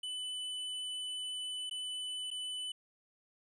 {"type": "tone with dropouts", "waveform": "square", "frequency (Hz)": 2998, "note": "F#7", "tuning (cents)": 22, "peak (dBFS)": -38, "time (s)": [0.03, 2.72], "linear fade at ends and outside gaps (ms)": 5, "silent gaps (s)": [[1.697, 1.71], [2.305, 2.312]], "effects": ["resampled to 22050 Hz"]}